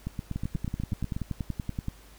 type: two click trains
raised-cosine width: 5 ms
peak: -18 / -19 dBFS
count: 17 / 10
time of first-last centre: 0.36-1.884 / 0.07-1.165 s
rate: 10.5 / 8.22 Hz
effects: added 50 Hz sine -52 dBFS peak until 2.18 s + pink hiss -55 dBFS RMS until 2.18 s